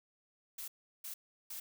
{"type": "noise bursts", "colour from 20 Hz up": "blue", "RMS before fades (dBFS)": -44, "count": 3, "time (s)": [0.58, 1.6], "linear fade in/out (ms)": 5, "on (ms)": 100, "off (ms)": 360, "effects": []}